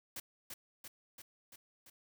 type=noise with echo; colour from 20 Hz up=white; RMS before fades=-43 dBFS; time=0.16-0.2 s; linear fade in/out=5 ms; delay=340 ms; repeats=5; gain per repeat=-3 dB; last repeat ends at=1.9 s; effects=none